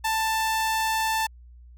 sawtooth tone, 885 Hz, A5, 10 cents sharp, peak -19 dBFS, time 0.04-1.27 s, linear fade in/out 10 ms, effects added 60 Hz sine -45 dBFS peak until 1.77 s

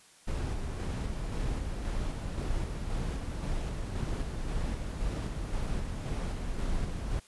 brown noise with tremolo, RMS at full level -32 dBFS, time 0.27-7.2 s, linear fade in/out 10 ms, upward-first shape square, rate 1.9 Hz, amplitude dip 30%, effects white hiss -58 dBFS RMS until 7.27 s + resampled to 24000 Hz

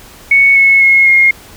sine tone with pitch steps, 2217 / 2192 / 2166 / 2141 Hz, C#7 / C#7 / C#7 / C7, 0 / -20 / -41 / +39 cents, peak -4 dBFS, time 0.31-1.31 s, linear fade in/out 5 ms, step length 250 ms, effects pink hiss -37 dBFS RMS until 1.56 s

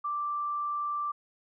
sine tone, 1174.7 Hz, D6, in tune, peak -29 dBFS, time 0.04-1.12 s, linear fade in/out 10 ms, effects none

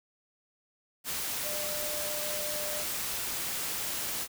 sine tone in noise, 599 Hz, D5, 34 cents sharp, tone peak -38 dBFS, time 1.42-2.85 s, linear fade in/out 50 ms, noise white, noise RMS -34 dBFS, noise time 1.04-4.28 s, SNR -7 dB, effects none

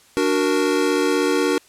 square chord, D augmented, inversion none, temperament equal, 293.7 / 370 / 466.2 Hz, D4 / F#4 / A#4, 0 / 0 / 0 cents, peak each -22 dBFS, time 0.17-1.58 s, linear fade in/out 0 ms, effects white hiss -52 dBFS RMS until 1.68 s + low-pass 10000 Hz 12 dB/octave

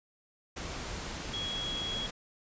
sine tone in noise, 3322 Hz, G#7, in tune, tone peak -34 dBFS, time 1.33-2.07 s, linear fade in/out 10 ms, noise pink, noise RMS -39 dBFS, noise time 0.56-2.11 s, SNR +2 dB, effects resampled to 16000 Hz

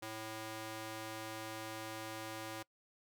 square tone with high-pass filter, 110 Hz, A2, in tune, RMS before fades -45 dBFS, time 0.02-2.63 s, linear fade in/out 10 ms, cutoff 360 Hz, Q 0.54, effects noise-tail reverb RT60 0.1 s tail -23 dB re dry

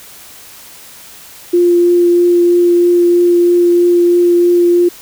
sine tone with vibrato, 349.2 Hz, F4, in tune, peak -6 dBFS, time 1.53-4.89 s, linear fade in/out 10 ms, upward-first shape triangle, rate 3.1 Hz, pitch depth 10 cents each way, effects white hiss -36 dBFS RMS until 5.01 s

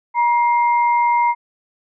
sine tone pair together, 952.3 / 2106 Hz, A#5 / C7, +37 / +11 cents, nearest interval octave + major second, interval 1374 cents, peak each -13 / -24 dBFS, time 0.14-1.35 s, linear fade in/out 50 ms, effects none

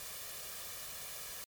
white noise with comb filter, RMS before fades -45 dBFS, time 0-1.44 s, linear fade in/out 0 ms, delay 1.7 ms, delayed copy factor +0.55, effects MP3 96 kbps

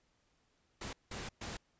pink noise bursts at uneven times, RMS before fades -43 dBFS, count 3, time 0.81-0.93 / 1.11-1.29 / 1.41-1.57 s, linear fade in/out 5 ms, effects pink hiss -75 dBFS RMS until 1.79 s + resampled to 16000 Hz

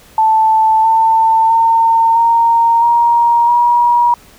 sine tone with pitch steps, 880 / 894.9 / 910 / 925.4 / 941 / 956.9 Hz, A5 / A5 / A#5 / A#5 / A#5 / A#5, 0 / +29 / -42 / -13 / +16 / +45 cents, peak -7 dBFS, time 0.18-4.14 s, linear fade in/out 2 ms, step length 660 ms, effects pink hiss -43 dBFS RMS until 4.38 s

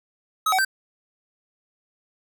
square tone with pitch steps, 1275 / 755 / 1556 Hz, D#6 / F#5 / G6, +42 / +35 / -13 cents, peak -19 dBFS, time 0.46-0.649 s, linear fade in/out 5 ms, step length 63 ms, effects none

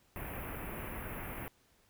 pink band-stop noise, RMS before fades -42 dBFS, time 0.16-1.48 s, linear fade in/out 0 ms, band 2700 to 11000 Hz, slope 48 dB/octave, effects pink hiss -69 dBFS RMS until 1.89 s

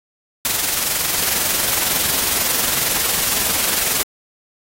white noise with amplitude modulation, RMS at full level -17 dBFS, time 0.45-4.03 s, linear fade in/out 0 ms, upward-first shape sine, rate 22 Hz, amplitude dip 40%, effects AAC 48 kbps

